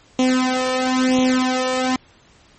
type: tone with flanger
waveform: sawtooth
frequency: 256.4 Hz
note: C4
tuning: 35 cents flat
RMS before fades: -18 dBFS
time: 0.19-1.96 s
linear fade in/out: 2 ms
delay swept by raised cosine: 0.31 to 1.71 ms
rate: 1 Hz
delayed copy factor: +0.95
effects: pink hiss -52 dBFS RMS until 2.58 s + MP3 32 kbps